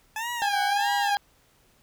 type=tone with vibrato; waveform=20% pulse; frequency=850 Hz; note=G#5; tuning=40 cents sharp; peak=-24 dBFS; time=0.16-1.15 s; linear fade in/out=2 ms; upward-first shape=sine; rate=1.6 Hz; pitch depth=220 cents each way
type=harmonic tone; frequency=811 Hz; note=G#5; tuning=41 cents flat; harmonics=1 / 2 / 4 / 5 / 6; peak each=-24 / -30 / -36 / -38 / -40 dBFS; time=0.42-1.17 s; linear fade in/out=0 ms
effects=pink hiss -62 dBFS RMS until 1.82 s